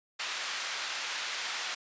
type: band-pass noise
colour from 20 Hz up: pink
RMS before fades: -36 dBFS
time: 0.19-1.75 s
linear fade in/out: 10 ms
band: 1400 to 6000 Hz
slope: 12 dB/octave
effects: resampled to 16000 Hz